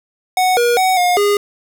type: tone with pitch steps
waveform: square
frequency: 740 / 478.2 / 749 / 715 / 409.3 Hz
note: F#5 / A#4 / F#5 / F5 / G#4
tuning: 0 / +44 / +21 / +41 / -25 cents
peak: -12 dBFS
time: 0.37-1.37 s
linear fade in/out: 2 ms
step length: 200 ms
effects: none